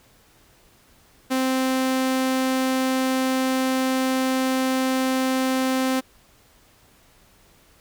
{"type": "tone", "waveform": "sawtooth", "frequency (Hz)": 260.9, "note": "C4", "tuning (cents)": -5, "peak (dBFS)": -16, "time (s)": [1.3, 6.01], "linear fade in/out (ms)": 20, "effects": ["pink hiss -56 dBFS RMS until 7.8 s"]}